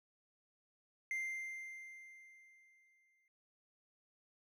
triangle tone with exponential decay, 2093 Hz, C7, in tune, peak -34 dBFS, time 1.11-3.28 s, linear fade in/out 1 ms, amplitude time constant 470 ms, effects none

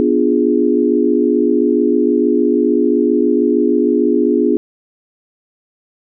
sine chord, B diminished seventh, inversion none, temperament equal, 246.9 / 293.7 / 349.2 / 415.3 Hz, B3 / D4 / F4 / Ab4, 0 / 0 / 0 / 0 cents, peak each -16 dBFS, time 0-4.57 s, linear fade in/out 0 ms, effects none

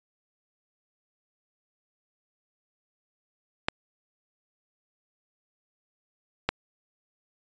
clicks, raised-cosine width 0.3 ms, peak -7 dBFS, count 2, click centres 3.685 / 6.49 s, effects resampled to 16000 Hz

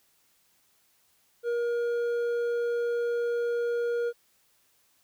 sine tone with hard clipping, 474.2 Hz, A#4, 30 cents sharp, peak -27 dBFS, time 1.43-4.13 s, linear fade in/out 50 ms, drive 5 dB, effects white hiss -67 dBFS RMS until 5.03 s

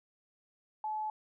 sine tone, 860 Hz, A5, 40 cents flat, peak -33 dBFS, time 0.84-1.1 s, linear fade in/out 2 ms, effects none

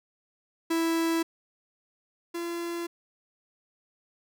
45% pulse tone pair in turn, 329.6 / 341.5 Hz, E4 / F4, 0 / -39 cents, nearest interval minor second, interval 61 cents, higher second, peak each -24 / -31 dBFS, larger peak first, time 0.7-1.23 / 2.34-2.87 s, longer neither, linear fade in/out 10 ms, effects none

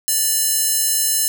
square tone with high-pass filter, 587.3 Hz, D5, in tune, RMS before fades -18 dBFS, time 0.08-1.28 s, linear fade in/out 0 ms, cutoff 7800 Hz, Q 0.89, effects none

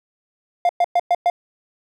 triangle tone bursts, 702 Hz, F5, 9 cents sharp, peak -11 dBFS, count 5, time 0.65-1.3 s, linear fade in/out 2 ms, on 42 ms, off 110 ms, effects none

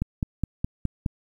click train, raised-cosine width 5 ms, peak -12 dBFS, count 6, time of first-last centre 0.02-1.062 s, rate 4.8 Hz, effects 9-bit

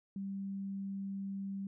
sine tone, 196 Hz, G3, in tune, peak -37 dBFS, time 0.16-1.67 s, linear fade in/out 2 ms, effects none

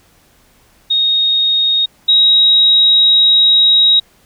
sine tone pair in turn, 3729 / 3810 Hz, A#7 / A#7, 0 / +37 cents, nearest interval unison, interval 37 cents, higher second, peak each -10 / -6 dBFS, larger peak second, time 0.9-1.86 / 2.08-4 s, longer second, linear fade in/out 10 ms, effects pink hiss -51 dBFS RMS until 4.25 s

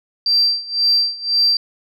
sine tone with tremolo, 4700 Hz, D8, 1 cent sharp, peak -10 dBFS, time 0.26-1.57 s, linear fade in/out 2 ms, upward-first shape sine, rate 1.9 Hz, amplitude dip 90%, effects tanh soft clip ceiling -6 dBFS

